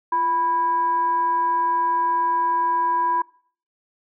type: tone with frequency modulation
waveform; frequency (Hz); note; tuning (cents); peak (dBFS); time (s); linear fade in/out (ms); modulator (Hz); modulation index
sine; 987.8; B5; 0; -18; 0.12-3.22; 5; 642; 0.3
effects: noise-tail reverb RT60 0.5 s tail -22 dB re dry